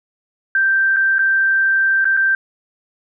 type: tone with dropouts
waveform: sine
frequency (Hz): 1568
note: G6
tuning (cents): 0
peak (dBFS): -12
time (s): 0.55-2.35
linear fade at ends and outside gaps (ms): 2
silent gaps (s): 0.963-0.967 / 1.184-1.191 / 2.045-2.053 / 2.168-2.172
effects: none